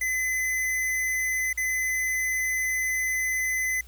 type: tone with dropouts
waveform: square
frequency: 2027 Hz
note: B6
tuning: 45 cents sharp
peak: -25 dBFS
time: 0.01-3.81 s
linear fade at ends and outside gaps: 5 ms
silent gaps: 1.53-1.574 s
effects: added 60 Hz sine -46 dBFS peak until 3.87 s + white hiss -56 dBFS RMS until 3.87 s